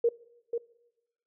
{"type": "tone with echo", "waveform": "sine", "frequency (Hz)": 468.5, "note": "A#4", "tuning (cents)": 9, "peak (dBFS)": -20, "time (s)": [0.04, 0.09], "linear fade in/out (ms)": 5, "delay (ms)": 490, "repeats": 1, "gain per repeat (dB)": -7, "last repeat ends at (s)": 0.58, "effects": ["noise-tail reverb RT60 1.0 s tail -22 dB re dry"]}